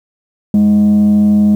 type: tone with frequency modulation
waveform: sine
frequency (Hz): 207.7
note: G#3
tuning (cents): 0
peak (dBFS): -4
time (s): 0.54-1.55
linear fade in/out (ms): 2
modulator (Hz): 113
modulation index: 0.22
effects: tanh soft clip ceiling -5 dBFS + 7-bit